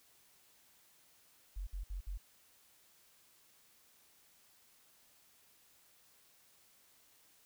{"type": "tone bursts", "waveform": "sine", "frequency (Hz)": 45.57, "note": "F#1", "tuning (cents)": -26, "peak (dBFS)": -38, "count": 4, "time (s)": [1.56, 2.177], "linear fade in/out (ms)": 10, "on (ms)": 110, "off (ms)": 59, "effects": ["white hiss -67 dBFS RMS until 7.45 s"]}